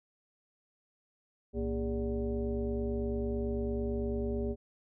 sine tone with frequency modulation, 233.5 Hz, A#3, 3 cents sharp, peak -30 dBFS, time 1.53-4.56 s, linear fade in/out 50 ms, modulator 172 Hz, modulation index 1.5, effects none

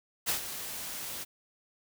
white noise with ADSR envelope, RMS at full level -28 dBFS, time 0.26-1.25 s, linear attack 30 ms, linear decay 110 ms, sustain -11 dB, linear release 26 ms, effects none

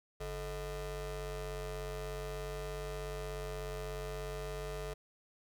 30% pulse ring-modulated tone, 192.9 Hz, G3, 28 cents flat, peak -33 dBFS, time 0.2-4.94 s, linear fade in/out 10 ms, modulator 241 Hz, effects none

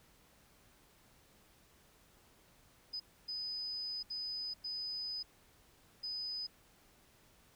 sine tone bursts at uneven times, 5000 Hz, D#8, 8 cents sharp, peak -38 dBFS, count 5, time 2.93-3 / 3.28-4.03 / 4.1-4.54 / 4.64-5.23 / 6.03-6.47 s, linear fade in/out 10 ms, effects pink hiss -66 dBFS RMS until 7.55 s

